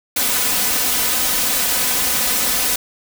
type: noise with comb filter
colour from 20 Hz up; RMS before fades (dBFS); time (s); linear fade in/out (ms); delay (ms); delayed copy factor
white; -18; 0.16-2.76; 5; 4; +0.75
effects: none